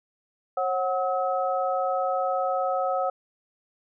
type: tone cluster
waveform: sine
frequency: 541 / 740 / 1284 Hz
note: C#5 / F#5 / E6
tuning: -42 / 0 / -46 cents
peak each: -27 / -26 / -30 dBFS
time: 0.57-3.1 s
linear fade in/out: 5 ms
effects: none